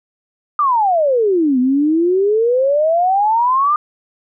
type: exponential two-way sweep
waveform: sine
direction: down then up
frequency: 1226 to 246.9 to 1226 Hz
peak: -11 dBFS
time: 0.59-3.76 s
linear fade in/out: 2 ms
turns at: 1.59 s
effects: none